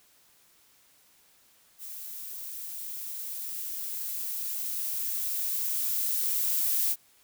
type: noise with level ramp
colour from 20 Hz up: violet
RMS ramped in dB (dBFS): -41 to -26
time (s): 1.78-6.96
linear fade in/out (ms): 50
effects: white hiss -62 dBFS RMS until 7.23 s